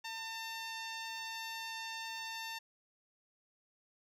10% pulse tone with low-pass filter, 901 Hz, A5, 41 cents sharp, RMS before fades -43 dBFS, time 0.04-2.59 s, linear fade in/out 10 ms, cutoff 11000 Hz, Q 0.55, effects none

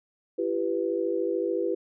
sine chord, E minor, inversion none, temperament equal with one note detuned, 338.3 / 392 / 493.9 Hz, E4 / G4 / B4, +45 / 0 / 0 cents, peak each -29 dBFS, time 0.38-1.75 s, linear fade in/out 10 ms, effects none

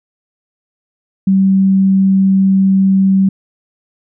sine tone, 192.5 Hz, G3, 31 cents flat, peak -7 dBFS, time 1.27-3.29 s, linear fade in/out 5 ms, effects none

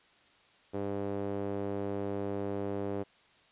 sawtooth tone with band-pass filter, 100 Hz, G2, 35 cents sharp, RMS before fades -35 dBFS, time 0.73-3.04 s, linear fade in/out 20 ms, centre 430 Hz, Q 1.7, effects white hiss -63 dBFS RMS until 3.51 s + resampled to 8000 Hz

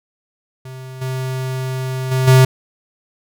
square tone with level steps, 130.2 Hz, C3, 8 cents flat, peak -31 / -21 / -15 / -7 dBFS, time 0.65-2.45 s, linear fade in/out 5 ms, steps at 1.01 / 2.11 / 2.27 s, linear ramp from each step 10 ms, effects none

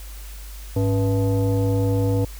sine tone with frequency modulation, 103.83 Hz, G#2, in tune, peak -17 dBFS, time 0.76-2.25 s, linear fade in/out 5 ms, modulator 383 Hz, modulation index 0.9, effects added 50 Hz sine -34 dBFS peak until 2.39 s + white hiss -44 dBFS RMS until 2.39 s

